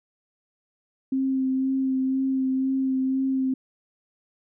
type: tone with vibrato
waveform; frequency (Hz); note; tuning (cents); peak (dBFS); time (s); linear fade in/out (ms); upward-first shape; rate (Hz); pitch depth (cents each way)
sine; 264.2; C4; +17; -21; 1.12-3.54; 5; sine; 2; 16
effects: none